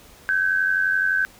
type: tone pair together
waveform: sine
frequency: 1538.3 / 1630 Hz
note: G6 / G#6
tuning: -33 / -33 cents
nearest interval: minor second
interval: 100 cents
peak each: -19 / -24 dBFS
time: 0.29-1.25 s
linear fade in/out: 0 ms
effects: pink hiss -49 dBFS RMS until 1.39 s